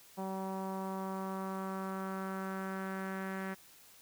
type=tone with low-pass filter sweep; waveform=sawtooth; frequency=191.1 Hz; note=G3; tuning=44 cents flat; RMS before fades=-39 dBFS; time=0.17-3.55 s; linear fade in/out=20 ms; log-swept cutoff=880 to 1800 Hz; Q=2.9; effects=white hiss -59 dBFS RMS until 4.01 s